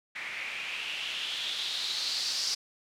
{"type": "noise with low-pass filter sweep", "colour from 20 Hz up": "blue", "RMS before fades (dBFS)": -34, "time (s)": [0.15, 2.55], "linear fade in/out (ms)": 10, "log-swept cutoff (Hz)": [2100, 5100], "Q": 4.3, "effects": []}